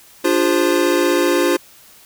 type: chord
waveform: square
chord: D half-diminished seventh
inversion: none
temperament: equal with one note detuned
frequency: 293.7 / 349.2 / 405.1 / 523.3 Hz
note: D4 / F4 / Ab4 / C5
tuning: 0 / 0 / -43 / 0 cents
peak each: -21 / -17 / -23 / -21 dBFS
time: 0.24-1.57 s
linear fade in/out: 10 ms
effects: white hiss -46 dBFS RMS until 2.05 s